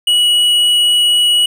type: tone with tanh clipping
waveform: sine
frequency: 2924 Hz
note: F#7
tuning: 21 cents flat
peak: -10 dBFS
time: 0.07-1.46 s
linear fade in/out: 5 ms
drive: 9 dB
effects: none